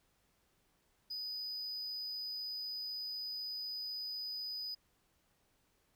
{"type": "tone", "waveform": "triangle", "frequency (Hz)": 4978, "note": "D#8", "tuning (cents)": 0, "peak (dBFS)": -38, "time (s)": [1.1, 4.75], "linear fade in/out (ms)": 10, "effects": ["pink hiss -75 dBFS RMS until 5.95 s"]}